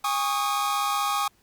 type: chord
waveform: 45% pulse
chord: Ab suspended fourth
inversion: none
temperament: equal with one note detuned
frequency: 814.5 / 1108.7 / 1244.5 Hz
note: Ab5 / Db6 / Eb6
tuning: -34 / 0 / 0 cents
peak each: -28 dBFS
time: 0.04-1.28 s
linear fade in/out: 5 ms
effects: pink hiss -63 dBFS RMS until 1.42 s + Opus 48 kbps